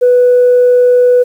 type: tone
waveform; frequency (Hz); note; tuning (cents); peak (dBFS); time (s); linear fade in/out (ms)
sine; 493.9; B4; 0; -3; 0.01-1.24; 20
effects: tanh soft clip ceiling -1 dBFS + 7-bit